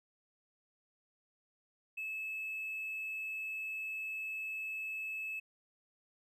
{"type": "tone with hard clipping", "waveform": "triangle", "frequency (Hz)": 2600, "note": "E7", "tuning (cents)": -24, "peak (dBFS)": -38, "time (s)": [1.97, 5.4], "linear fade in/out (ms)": 10, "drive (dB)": 4, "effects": []}